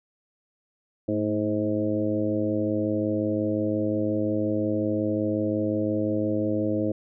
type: harmonic tone with a mistuned harmonic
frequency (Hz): 105.6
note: G#2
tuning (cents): +29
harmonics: 1 / 2 / 3 / 4 / 5 / 6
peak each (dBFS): -32 / -30 / -26 / -34 / -29 / -35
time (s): 1.08-6.92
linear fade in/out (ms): 5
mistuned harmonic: 2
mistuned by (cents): +49
effects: none